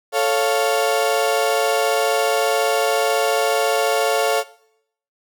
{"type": "chord", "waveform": "35% pulse", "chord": "A augmented", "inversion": "none", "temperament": "equal", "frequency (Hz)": [440, 554.4, 698.5], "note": ["A4", "C#5", "E#5"], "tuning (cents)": [0, 0, 0], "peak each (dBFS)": -19, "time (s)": [0.12, 4.44], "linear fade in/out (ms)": 50, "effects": ["noise-tail reverb RT60 0.7 s tail -19 dB re dry"]}